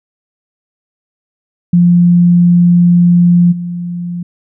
sine tone with level steps, 174.61 Hz, F3, in tune, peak -4 / -17 dBFS, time 1.73-4.23 s, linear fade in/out 5 ms, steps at 3.51 s, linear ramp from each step 20 ms, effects none

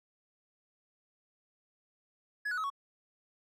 triangle tone with pitch steps, 1689 / 1470.4 / 1280 / 1114.3 Hz, G#6 / F#6 / D#6 / C#6, +29 / -11 / +49 / +9 cents, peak -30 dBFS, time 2.45-2.702 s, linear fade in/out 10 ms, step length 63 ms, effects none

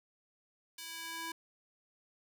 square tone with high-pass filter sweep, 329.6 Hz, E4, in tune, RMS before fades -43 dBFS, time 0.78-1.32 s, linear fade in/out 5 ms, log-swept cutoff 3200 to 790 Hz, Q 0.77, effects none

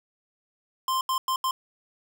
square tone bursts at uneven times, 1046.5 Hz, C6, in tune, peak -24 dBFS, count 4, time 0.88-1.01 / 1.09-1.18 / 1.28-1.36 / 1.44-1.51 s, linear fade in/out 2 ms, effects none

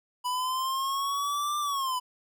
square linear two-way sweep, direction up then down, 987.8 to 1190 to 987.8 Hz, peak -28 dBFS, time 0.24-2 s, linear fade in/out 20 ms, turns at 1.59 s, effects none

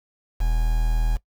triangle tone with quantisation, 40.15 Hz, E1, 45 cents flat, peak -16 dBFS, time 0.4-1.17 s, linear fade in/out 10 ms, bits 6, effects noise-tail reverb RT60 0.1 s tail -19 dB re dry

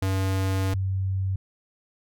square / sine tone pair in turn, 95.5 / 95.5 Hz, G2 / G2, -45 / -45 cents, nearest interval unison, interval 0 cents, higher neither, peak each -23 dBFS, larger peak neither, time 0.02-0.74 / 0.74-1.36 s, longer first, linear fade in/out 5 ms, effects none

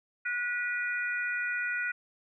harmonic tone, 486.8 Hz, B4, 25 cents flat, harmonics 3 / 4 / 5, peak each -31 / -35 / -37 dBFS, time 0.25-1.92 s, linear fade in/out 10 ms, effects none

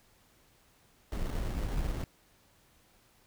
brown noise with sample-and-hold, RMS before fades -33 dBFS, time 1.12-2.04 s, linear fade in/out 2 ms, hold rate 2450 Hz, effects pink hiss -65 dBFS RMS until 3.26 s

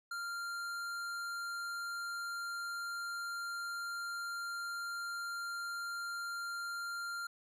sine tone with tanh clipping, 1391 Hz, F6, 7 cents flat, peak -40 dBFS, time 0.11-7.27 s, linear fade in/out 5 ms, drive 17 dB, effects none

